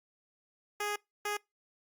10% pulse tone bursts at uneven times, 414.4 Hz, G#4, 4 cents flat, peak -24 dBFS, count 2, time 0.8-0.96 / 1.25-1.37 s, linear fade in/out 5 ms, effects noise-tail reverb RT60 0.2 s tail -24 dB re dry + Opus 48 kbps

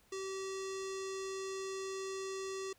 square tone with low-pass filter, 384.4 Hz, G4, 34 cents flat, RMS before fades -41 dBFS, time 0.12-2.73 s, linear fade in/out 5 ms, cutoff 6800 Hz, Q 3.1, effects pink hiss -68 dBFS RMS until 2.78 s

